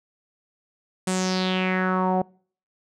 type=tone with low-pass filter sweep; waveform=sawtooth; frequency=185.7 Hz; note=F#3; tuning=7 cents sharp; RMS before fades=-23 dBFS; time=1.07-2.22 s; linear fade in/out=5 ms; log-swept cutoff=9000 to 680 Hz; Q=4.2; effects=noise-tail reverb RT60 0.5 s tail -26 dB re dry